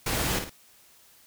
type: noise with echo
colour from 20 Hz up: pink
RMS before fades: -28 dBFS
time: 0.06-0.39 s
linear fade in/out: 5 ms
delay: 54 ms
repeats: 2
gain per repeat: -7 dB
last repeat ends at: 0.498 s
effects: white hiss -57 dBFS RMS until 1.26 s